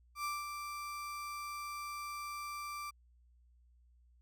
35% pulse tone with ADSR envelope, 1174.7 Hz, D6, in tune, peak -33 dBFS, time 0.15-2.91 s, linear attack 95 ms, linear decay 200 ms, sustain -6 dB, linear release 16 ms, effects added 60 Hz sine -63 dBFS peak until 4.21 s

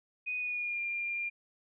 sine tone with pitch glide, 2489 to 2396 Hz, D#7 to D7, 0 to +34 cents, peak -32 dBFS, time 0.26-1.3 s, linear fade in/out 20 ms, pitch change -66 cents, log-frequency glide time 0.37-0.82 s, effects none

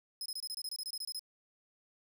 sawtooth tone bursts, 5110 Hz, D#8, 45 cents sharp, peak -35 dBFS, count 14, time 0.21-1.194 s, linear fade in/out 2 ms, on 48 ms, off 24 ms, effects none

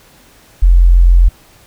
sine tone, 43.65 Hz, F1, in tune, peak -3 dBFS, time 0.62-1.29 s, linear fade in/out 10 ms, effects pink hiss -45 dBFS RMS until 1.66 s

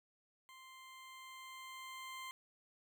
20% pulse tone with level ramp, 1046.5 Hz, C6, in tune, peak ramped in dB -51 to -40 dBFS, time 0.49-2.31 s, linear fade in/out 0 ms, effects none

